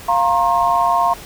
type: chord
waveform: sine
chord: F suspended fourth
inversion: none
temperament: equal with one note detuned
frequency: 698.5 / 932.3 / 1071 Hz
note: F5 / Bb5 / C6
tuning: 0 / 0 / +40 cents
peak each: -17 dBFS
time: 0.08-1.14 s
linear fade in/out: 10 ms
effects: pink hiss -36 dBFS RMS until 1.25 s